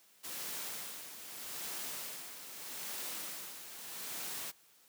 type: noise with tremolo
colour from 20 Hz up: white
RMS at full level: -41 dBFS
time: 0.23-4.52 s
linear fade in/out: 20 ms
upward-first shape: sine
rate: 0.8 Hz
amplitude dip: 60%
effects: white hiss -65 dBFS RMS until 4.88 s + high-pass 150 Hz 12 dB/octave